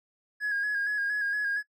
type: tone with vibrato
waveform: triangle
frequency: 1657 Hz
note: G#6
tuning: 4 cents flat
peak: -23 dBFS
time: 0.4-1.63 s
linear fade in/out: 50 ms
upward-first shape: square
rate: 4.3 Hz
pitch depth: 32 cents each way
effects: noise-tail reverb RT60 0.1 s tail -22 dB re dry + tanh soft clip ceiling -23 dBFS